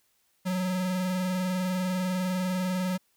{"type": "tone with vibrato", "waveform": "square", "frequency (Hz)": 183.8, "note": "F#3", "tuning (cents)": -11, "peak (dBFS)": -27, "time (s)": [0.45, 2.98], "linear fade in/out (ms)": 20, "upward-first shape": "square", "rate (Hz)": 20, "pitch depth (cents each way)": 35, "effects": ["white hiss -70 dBFS RMS until 3.16 s"]}